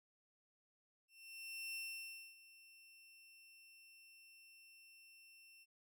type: tone with ADSR envelope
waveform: sawtooth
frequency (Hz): 2700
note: E7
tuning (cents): +41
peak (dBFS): -40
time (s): 1.08-5.66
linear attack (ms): 670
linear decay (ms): 600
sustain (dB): -18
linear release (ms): 37
effects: none